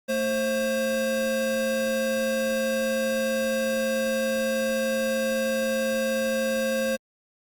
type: tone pair together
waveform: square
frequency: 223.4 / 531.3 Hz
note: A3 / C5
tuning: +27 / +26 cents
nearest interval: octave + minor third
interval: 1499 cents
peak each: -30 / -25 dBFS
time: 0.08-6.97 s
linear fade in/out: 20 ms
effects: Opus 48 kbps